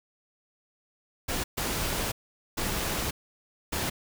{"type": "noise bursts at uneven times", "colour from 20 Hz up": "pink", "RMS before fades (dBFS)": -30, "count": 4, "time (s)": [[1.28, 1.44], [1.57, 2.12], [2.57, 3.11], [3.72, 3.9]], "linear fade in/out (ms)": 10, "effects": []}